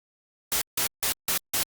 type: noise bursts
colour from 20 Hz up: white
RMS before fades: -25 dBFS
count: 5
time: 0.52-1.63 s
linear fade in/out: 0 ms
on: 94 ms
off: 160 ms
effects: Opus 48 kbps